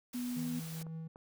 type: noise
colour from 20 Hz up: white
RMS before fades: -49 dBFS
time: 0.13-0.83 s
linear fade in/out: 5 ms
type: tone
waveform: sine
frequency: 245.8 Hz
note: B3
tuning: 8 cents flat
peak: -35 dBFS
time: 0.14-0.6 s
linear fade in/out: 10 ms
type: tone with tremolo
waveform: triangle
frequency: 161.6 Hz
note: E3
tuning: 34 cents flat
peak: -37 dBFS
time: 0.36-1.08 s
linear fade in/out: 10 ms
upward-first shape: triangle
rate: 5.4 Hz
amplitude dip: 25%
type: clicks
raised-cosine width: 1 ms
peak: -38 dBFS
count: 3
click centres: 0.815 / 0.867 / 1.159 s
effects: none